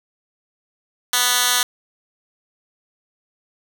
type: tone with high-pass filter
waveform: 10% pulse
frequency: 246.9 Hz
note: B3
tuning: in tune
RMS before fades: -18 dBFS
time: 1.13-1.63 s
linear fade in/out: 2 ms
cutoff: 2300 Hz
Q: 0.58
effects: none

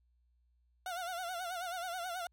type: tone with vibrato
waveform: 30% pulse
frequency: 713 Hz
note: F5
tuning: 36 cents sharp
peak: -35 dBFS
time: 0.86-2.27 s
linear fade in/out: 2 ms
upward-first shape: sine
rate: 9.3 Hz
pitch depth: 92 cents each way
effects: added 60 Hz sine -69 dBFS peak until 2.32 s

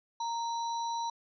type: tone with sample-and-hold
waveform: sine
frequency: 929 Hz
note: A#5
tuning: 6 cents flat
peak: -31 dBFS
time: 0.2-1.1 s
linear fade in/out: 5 ms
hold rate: 4900 Hz
effects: resampled to 16000 Hz

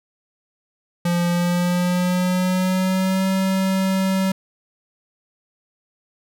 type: tone with pitch glide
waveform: square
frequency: 173.7 to 190.52 Hz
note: F3 to G3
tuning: -9 to -49 cents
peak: -18 dBFS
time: 1.05-4.32 s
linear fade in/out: 5 ms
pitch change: +160 cents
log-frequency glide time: 1.29-3.27 s
effects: none

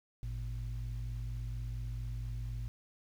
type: tone pair together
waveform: sine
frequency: 51.86 / 116.1 Hz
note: G#1 / A#2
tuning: -2 / -7 cents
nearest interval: octave + major second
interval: 1395 cents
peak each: -37 / -38 dBFS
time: 0.23-2.68 s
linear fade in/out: 0 ms
effects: tanh soft clip ceiling -32 dBFS + 10-bit

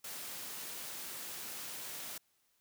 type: high-pass noise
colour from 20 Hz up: white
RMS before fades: -44 dBFS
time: 0.04-2.18 s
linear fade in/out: 5 ms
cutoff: 120 Hz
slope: 12 dB/octave
effects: white hiss -75 dBFS RMS until 2.6 s

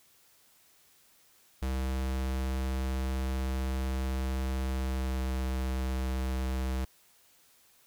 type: tone with pitch glide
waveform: square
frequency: 65.41 to 64.85 Hz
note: C2 to C2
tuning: 0 to -15 cents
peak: -30 dBFS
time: 1.62-6.85 s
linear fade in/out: 5 ms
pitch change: -15 cents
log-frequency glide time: 4.78-5.2 s
effects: white hiss -63 dBFS RMS until 7.86 s

